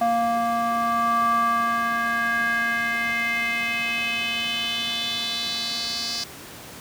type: tone with band-pass filter sweep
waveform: square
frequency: 233.1 Hz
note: A#3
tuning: in tune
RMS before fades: -24 dBFS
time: 0.01-6.24 s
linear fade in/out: 5 ms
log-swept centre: 800 to 4900 Hz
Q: 4.6
effects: pink hiss -40 dBFS RMS until 6.8 s + high-pass 100 Hz 12 dB/octave